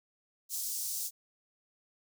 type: high-pass noise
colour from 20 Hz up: pink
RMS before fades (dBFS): -36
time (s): 0.49-1.11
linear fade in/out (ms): 50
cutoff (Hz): 5600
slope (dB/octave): 24
effects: none